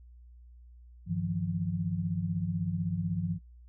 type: tone cluster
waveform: sine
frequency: 99.8 / 157.2 / 173.2 Hz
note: G2 / D#3 / F3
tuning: +32 / +18 / -14 cents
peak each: -35 / -35 / -31 dBFS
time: 1.06-3.39 s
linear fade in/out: 50 ms
effects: noise-tail reverb RT60 0.1 s tail -21 dB re dry + added 60 Hz sine -50 dBFS peak until 3.68 s